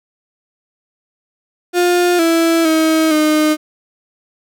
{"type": "tone with pitch steps", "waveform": "35% pulse", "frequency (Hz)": [353.7, 330.8, 318.4, 306.9], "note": ["F4", "E4", "D#4", "D#4"], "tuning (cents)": [22, 6, 40, -24], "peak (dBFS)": -9, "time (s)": [1.73, 3.57], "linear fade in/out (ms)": 50, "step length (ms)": 460, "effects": []}